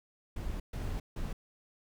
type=noise bursts at uneven times; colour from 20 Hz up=brown; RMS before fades=-36 dBFS; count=3; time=0.36-0.6 / 0.73-1 / 1.16-1.33 s; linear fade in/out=5 ms; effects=none